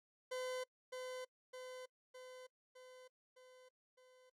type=tone with echo; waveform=40% pulse; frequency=509 Hz; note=C5; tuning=48 cents flat; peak=-40 dBFS; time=0.31-0.64 s; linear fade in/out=10 ms; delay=610 ms; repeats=6; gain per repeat=-4 dB; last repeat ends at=4.3 s; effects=noise-tail reverb RT60 0.1 s tail -23 dB re dry + low-pass 10000 Hz 12 dB/octave